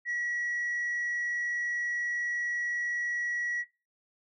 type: tone with frequency modulation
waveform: sine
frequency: 1925 Hz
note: B6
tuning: 45 cents flat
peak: -27 dBFS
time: 0.05-3.65 s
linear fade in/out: 50 ms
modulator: 74.3 Hz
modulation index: 0.22
effects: noise-tail reverb RT60 0.3 s tail -21 dB re dry + tanh soft clip ceiling -27 dBFS